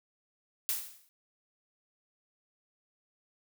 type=noise with exponential decay; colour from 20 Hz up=blue; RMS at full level=-29 dBFS; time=0.69-1.09 s; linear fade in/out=0 ms; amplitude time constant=85 ms; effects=none